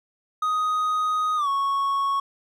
triangle tone with pitch glide, 1249 to 1106.3 Hz, D#6 to C#6, +6 to -4 cents, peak -19 dBFS, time 0.42-2.2 s, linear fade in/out 5 ms, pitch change -210 cents, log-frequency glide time 1.36-1.48 s, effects none

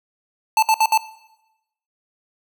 square tone bursts, 880 Hz, A5, in tune, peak -13 dBFS, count 4, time 0.57-0.976 s, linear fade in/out 2 ms, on 55 ms, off 62 ms, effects noise-tail reverb RT60 0.9 s tail -17 dB re dry

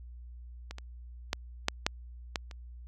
clicks, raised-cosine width 0.2 ms, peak -23 / -26 / -11 / -8 / -8 / -13 / -29 dBFS, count 7, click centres 0.71 / 0.784 / 1.331 / 1.684 / 1.865 / 2.358 / 2.512 s, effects added 60 Hz sine -44 dBFS peak until 2.87 s

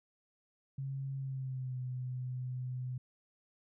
sine tone with pitch glide, 135.8 to 126.71 Hz, C#3 to B2, -35 to +45 cents, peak -36 dBFS, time 0.78-2.98 s, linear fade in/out 5 ms, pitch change -120 cents, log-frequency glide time 1.16-1.79 s, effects none

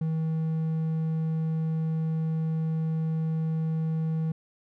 triangle tone, 160 Hz, D#3, 49 cents sharp, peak -23 dBFS, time 0.01-4.32 s, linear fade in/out 5 ms, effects none

